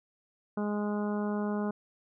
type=harmonic tone; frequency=207.7 Hz; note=G#3; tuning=in tune; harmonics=1 / 2 / 3 / 4 / 5 / 6 / 7; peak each=-30 / -36 / -40 / -42 / -44 / -46 / -47 dBFS; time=0.57-1.71 s; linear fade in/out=5 ms; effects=none